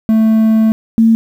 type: tone pair in turn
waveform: triangle / sine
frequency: 220.8 / 225.8 Hz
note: A3 / A3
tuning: +6 / +45 cents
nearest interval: unison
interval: 39 cents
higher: second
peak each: -5 dBFS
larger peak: neither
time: 0.09-0.72 / 0.98-1.15 s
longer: first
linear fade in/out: 0 ms
effects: 7-bit